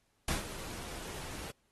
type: noise with ADSR envelope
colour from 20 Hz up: pink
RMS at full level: -32 dBFS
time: 0.28-1.51 s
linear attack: 4 ms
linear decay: 140 ms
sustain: -12 dB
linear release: 6 ms
effects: pink hiss -75 dBFS RMS until 1.71 s + AAC 32 kbps